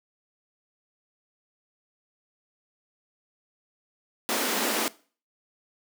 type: high-pass noise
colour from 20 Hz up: pink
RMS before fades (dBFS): -27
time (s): 4.29-4.88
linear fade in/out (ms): 0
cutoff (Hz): 210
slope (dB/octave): 96
effects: noise-tail reverb RT60 0.4 s tail -20 dB re dry